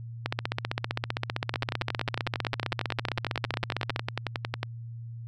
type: two click trains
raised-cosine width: 0.3 ms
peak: -11 / -12 dBFS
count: 58 / 35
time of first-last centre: 0.26-3.961 / 1.54-4.631 s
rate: 15.4 / 11 Hz
effects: added 116 Hz sine -37 dBFS peak until 5.27 s